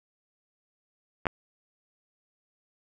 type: clicks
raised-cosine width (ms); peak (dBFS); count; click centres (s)
0.5; -17 / -8; 2; 1.256 / 1.268
effects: none